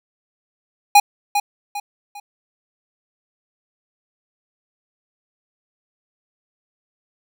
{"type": "tone with echo", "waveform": "square", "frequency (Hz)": 820, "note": "G#5", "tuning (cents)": -22, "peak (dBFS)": -7, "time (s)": [0.95, 1], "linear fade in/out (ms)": 5, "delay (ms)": 400, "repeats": 3, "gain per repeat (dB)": -9, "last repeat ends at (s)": 2.2, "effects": []}